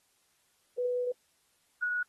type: tone pair in turn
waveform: sine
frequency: 493.9 / 1460.5 Hz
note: B4 / F#6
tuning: 0 / -23 cents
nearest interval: octave + perfect fifth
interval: 1877 cents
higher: second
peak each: -28 dBFS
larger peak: neither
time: 0.78-1.12 / 1.82-2.03 s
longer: first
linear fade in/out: 5 ms
effects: white hiss -71 dBFS RMS until 2.08 s + AAC 32 kbps